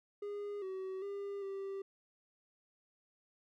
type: tone with pitch steps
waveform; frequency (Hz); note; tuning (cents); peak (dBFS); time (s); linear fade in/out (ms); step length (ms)
triangle; 409.5 / 378.8 / 400.5 / 391.2; G#4 / F#4 / G4 / G4; -24 / +41 / +37 / -4; -37; 0.22-1.82; 5; 400
effects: none